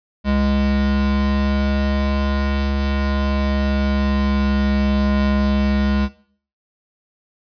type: tone pair together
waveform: square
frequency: 68.8 / 206.2 Hz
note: C#2 / G#3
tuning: -12 / -12 cents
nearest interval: octave + perfect fifth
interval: 1900 cents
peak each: -20 dBFS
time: 0.24-6.09 s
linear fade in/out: 50 ms
effects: noise-tail reverb RT60 0.5 s tail -17 dB re dry + resampled to 11025 Hz